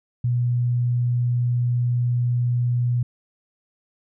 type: tone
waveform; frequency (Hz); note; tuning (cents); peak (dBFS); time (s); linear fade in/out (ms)
sine; 121.8; B2; -24; -18; 0.24-3.03; 5
effects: none